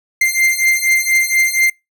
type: beating tone pair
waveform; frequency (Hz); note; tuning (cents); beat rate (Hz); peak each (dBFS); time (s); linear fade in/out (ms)
45% pulse; 2093 / 2097.2; C7 / C7; 0 / +3; 4.2; -15; 0.21-1.7; 5
effects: noise-tail reverb RT60 0.2 s tail -24 dB re dry